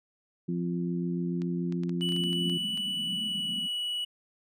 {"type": "harmonic tone", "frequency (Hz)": 87, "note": "F2", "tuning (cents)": -6, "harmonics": [2, 3, 4], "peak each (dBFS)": [-29, -36, -36], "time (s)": [0.48, 2.58], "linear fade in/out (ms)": 10}
{"type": "clicks", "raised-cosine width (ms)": 0.2, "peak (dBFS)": -29, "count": 12, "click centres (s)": [1.419, 1.724, 1.835, 1.894, 2.01, 2.09, 2.122, 2.164, 2.238, 2.33, 2.497, 2.775]}
{"type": "tone with pitch glide", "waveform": "triangle", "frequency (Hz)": [2960, 2938], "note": ["F#7", "F#7"], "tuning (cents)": [0, -13], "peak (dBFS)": -28, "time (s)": [2.01, 4.05], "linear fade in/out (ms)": 10, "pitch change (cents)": -13, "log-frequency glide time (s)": [3, 3.64]}
{"type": "band-pass noise", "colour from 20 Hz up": "pink", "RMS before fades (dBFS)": -41, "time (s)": [2.14, 3.68], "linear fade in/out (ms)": 20, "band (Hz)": [180, 230], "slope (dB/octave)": 48}
{"effects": []}